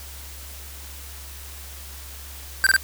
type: tone bursts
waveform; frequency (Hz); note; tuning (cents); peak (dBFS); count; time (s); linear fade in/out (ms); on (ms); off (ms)
square; 1568; G6; 0; -14; 3; 2.64-2.764; 0; 26; 23
effects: added 69 Hz sine -39 dBFS peak until 2.83 s + white hiss -41 dBFS RMS until 2.83 s